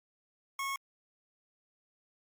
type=tone; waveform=25% pulse; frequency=1095 Hz; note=C#6; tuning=22 cents flat; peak=-30 dBFS; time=0.59-0.76 s; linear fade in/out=2 ms; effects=Opus 48 kbps